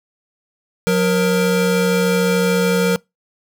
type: tone pair together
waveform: square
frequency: 181 / 469.5 Hz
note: F#3 / A#4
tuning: -38 / +12 cents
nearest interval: octave + perfect fourth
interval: 1650 cents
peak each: -17 / -17 dBFS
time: 0.87-2.96 s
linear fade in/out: 0 ms
effects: noise-tail reverb RT60 0.2 s tail -25 dB re dry